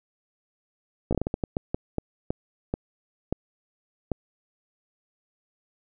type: slowing click train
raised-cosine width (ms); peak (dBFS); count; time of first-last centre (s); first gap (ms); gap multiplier
2; -12; 15; 1.11-4.117; 16; 1.35
effects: none